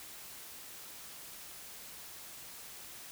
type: silence
effects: white hiss -49 dBFS RMS until 3.11 s